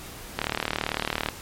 click train, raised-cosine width 0.3 ms, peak -8 dBFS, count 35, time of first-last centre 0.39-1.287 s, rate 37.9 Hz, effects pink hiss -41 dBFS RMS until 1.41 s + MP3 64 kbps

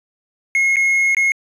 triangle tone with dropouts, 2162 Hz, C#7, 44 cents flat, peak -11 dBFS, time 0.55-1.32 s, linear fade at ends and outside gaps 1 ms, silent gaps 0.759-0.767 / 1.148-1.168 s, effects resampled to 24000 Hz

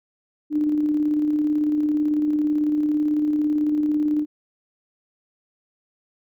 sine tone with tremolo, 300.1 Hz, D4, 38 cents sharp, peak -17 dBFS, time 0.5-4.26 s, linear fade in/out 50 ms, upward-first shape square, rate 18 Hz, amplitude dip 25%, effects none

